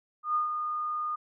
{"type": "tone with ADSR envelope", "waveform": "sine", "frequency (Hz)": 1223, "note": "D#6", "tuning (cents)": -30, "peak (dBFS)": -23, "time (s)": [0.23, 1.16], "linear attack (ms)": 120, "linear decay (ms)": 130, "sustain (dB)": -6, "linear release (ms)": 12, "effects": []}